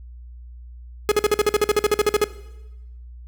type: tone bursts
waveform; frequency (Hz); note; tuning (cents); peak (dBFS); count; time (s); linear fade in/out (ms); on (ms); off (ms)
45% pulse; 420.3; G#4; +21; -14; 16; 1.09-2.241; 0; 26; 49
effects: noise-tail reverb RT60 1.0 s tail -17 dB re dry + added 60 Hz sine -37 dBFS peak until 3.27 s